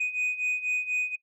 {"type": "beating tone pair", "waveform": "sine", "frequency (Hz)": [2489, 2493.1], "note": ["D#7", "D#7"], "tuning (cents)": [0, 3], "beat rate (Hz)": 4.1, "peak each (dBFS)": [-29, -26], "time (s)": [0, 1.16], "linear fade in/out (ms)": 10, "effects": ["noise-tail reverb RT60 0.1 s tail -21 dB re dry", "tanh soft clip ceiling -23 dBFS"]}